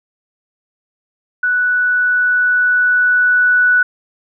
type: tone with level ramp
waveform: sine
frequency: 1480 Hz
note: F#6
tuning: in tune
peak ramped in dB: -12 to -8 dBFS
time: 1.43-3.83 s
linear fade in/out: 5 ms
effects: none